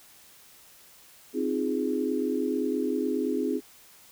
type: chord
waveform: sine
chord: F minor seventh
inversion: second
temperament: equal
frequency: 261.6 / 311.1 / 349.2 / 415.3 Hz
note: C4 / Eb4 / F4 / Ab4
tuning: 0 / 0 / 0 / 0 cents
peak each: -29 / -31 / -33 / -30 dBFS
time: 1.33-3.61 s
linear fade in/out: 50 ms
effects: white hiss -54 dBFS RMS until 4.11 s